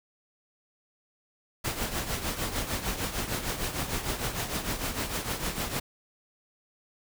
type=noise with tremolo; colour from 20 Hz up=pink; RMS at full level=-29 dBFS; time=1.64-5.8 s; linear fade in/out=10 ms; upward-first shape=triangle; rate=6.6 Hz; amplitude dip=70%; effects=none